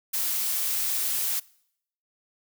blue noise, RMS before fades -27 dBFS, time 0.13-1.4 s, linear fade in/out 10 ms, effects noise-tail reverb RT60 0.7 s tail -23 dB re dry

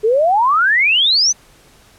sine exponential sweep, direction up, 415.3 to 6272 Hz, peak -10 dBFS, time 0.03-1.33 s, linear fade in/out 20 ms, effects pink hiss -48 dBFS RMS until 1.98 s + low-pass 12000 Hz 12 dB/octave

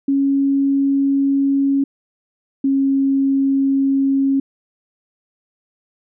sine tone pair in turn, 276.1 / 272.6 Hz, C#4 / C#4, -7 / -29 cents, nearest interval unison, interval 22 cents, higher first, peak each -13 dBFS, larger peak neither, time 0.08-1.84 / 2.64-4.4 s, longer neither, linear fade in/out 5 ms, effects none

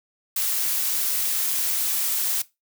blue noise, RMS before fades -24 dBFS, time 0.36-2.42 s, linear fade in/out 5 ms, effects noise-tail reverb RT60 0.2 s tail -18 dB re dry

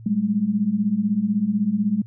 sine beating tone pair, 196 / 212 Hz, G3 / G#3, 0 / +36 cents, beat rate 16 Hz, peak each -23 / -20 dBFS, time 0.06-2.02 s, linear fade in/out 5 ms, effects added 113 Hz sine -38 dBFS peak until 2.06 s

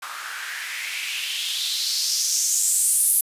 blue noise with band-pass filter sweep, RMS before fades -24 dBFS, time 0.02-3.21 s, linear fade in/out 5 ms, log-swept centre 1200 to 11000 Hz, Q 3.6, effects resampled to 32000 Hz

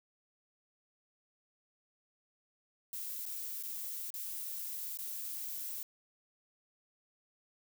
violet noise with dropouts, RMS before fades -41 dBFS, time 2.93-5.83 s, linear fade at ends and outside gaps 1 ms, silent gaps 3.255-3.262 / 3.627-3.635 / 4.104-4.14 / 4.973-4.988 s, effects none

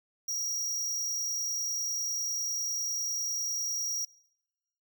square tone, 5690 Hz, F8, 31 cents sharp, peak -31 dBFS, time 0.28-4.05 s, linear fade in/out 5 ms, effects noise-tail reverb RT60 1.0 s tail -24 dB re dry

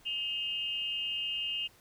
sine tone with amplitude modulation, 2827 Hz, F7, 20 cents sharp, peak -28 dBFS, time 0.05-1.68 s, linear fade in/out 20 ms, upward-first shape sine, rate 270 Hz, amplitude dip 80%, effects pink hiss -61 dBFS RMS until 1.8 s

